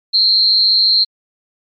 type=tone with amplitude modulation; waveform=sine; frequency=4186 Hz; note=C8; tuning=in tune; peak=-5 dBFS; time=0.13-1.05 s; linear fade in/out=20 ms; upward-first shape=sine; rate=206 Hz; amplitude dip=85%; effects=MP3 64 kbps